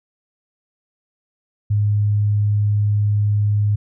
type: tone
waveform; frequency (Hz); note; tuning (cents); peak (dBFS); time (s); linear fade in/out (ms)
sine; 103.83; G#2; 0; -14; 1.7-3.76; 10
effects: none